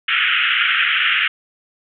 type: band-pass noise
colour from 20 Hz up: white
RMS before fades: -17 dBFS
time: 0.08-1.28 s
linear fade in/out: 5 ms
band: 1300 to 3200 Hz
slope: 96 dB/octave
effects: none